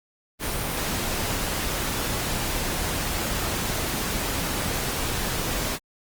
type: noise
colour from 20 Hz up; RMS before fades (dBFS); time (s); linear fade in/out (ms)
pink; -27; 0.39-5.79; 50
effects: Opus 32 kbps